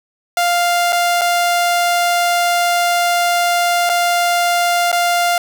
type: tone with dropouts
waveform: sawtooth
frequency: 698.5 Hz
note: F5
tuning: in tune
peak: -9 dBFS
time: 0.37-5.38 s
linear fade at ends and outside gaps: 2 ms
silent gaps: 0.924-0.928 / 1.212-1.216 / 3.893-3.897 / 4.917-4.927 s
effects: none